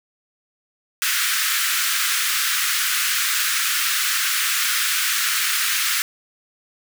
pink high-pass noise, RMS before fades -21 dBFS, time 1.02-6.02 s, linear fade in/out 0 ms, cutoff 1300 Hz, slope 48 dB/octave, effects none

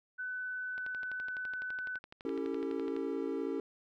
sine tone, 1503 Hz, F#6, 27 cents sharp, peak -36 dBFS, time 0.18-1.99 s, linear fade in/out 20 ms
click train, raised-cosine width 0.3 ms, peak -32 dBFS, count 27, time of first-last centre 0.78-2.965 s, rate 11.9 Hz
triangle chord, A dominant seventh, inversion first, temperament equal with one note detuned, 277.2 / 329.6 / 392 / 448.5 Hz, C#4 / E4 / G4 / A4, 0 / 0 / 0 / +33 cents, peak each -36 / -38 / -37 / -37 dBFS, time 2.25-3.6 s, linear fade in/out 2 ms
effects none

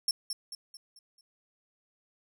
30% pulse tone with echo, 5410 Hz, E8, 44 cents sharp, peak -21 dBFS, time 0.08-0.11 s, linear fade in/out 2 ms, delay 220 ms, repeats 5, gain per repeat -7 dB, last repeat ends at 1.21 s, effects none

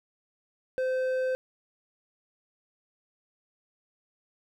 sine tone with hard clipping, 516 Hz, C5, 24 cents flat, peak -27 dBFS, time 0.78-1.35 s, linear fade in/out 0 ms, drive 6 dB, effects none

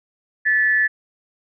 sine tone pair together, 1743 / 1942.7 Hz, A6 / B6, -17 / -29 cents, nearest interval major second, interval 188 cents, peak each -15 / -22 dBFS, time 0.45-0.88 s, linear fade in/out 20 ms, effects none

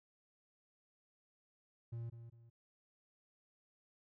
triangle tone with echo, 116.54 Hz, A#2, in tune, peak -39 dBFS, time 1.92-2.1 s, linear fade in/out 10 ms, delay 200 ms, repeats 2, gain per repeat -9 dB, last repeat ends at 2.5 s, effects none

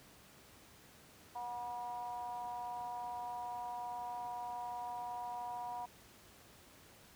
triangle ring-modulated tone, 118.8 Hz, A#2, 33 cents sharp, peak -35 dBFS, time 1.35-5.86 s, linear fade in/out 10 ms, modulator 847 Hz, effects pink hiss -60 dBFS RMS until 7.15 s + high-pass 60 Hz 12 dB/octave

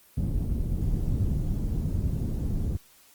pink low-pass noise, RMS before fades -27 dBFS, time 0.17-2.77 s, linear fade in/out 5 ms, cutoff 170 Hz, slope 12 dB/octave, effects white hiss -57 dBFS RMS until 3.14 s + Opus 24 kbps

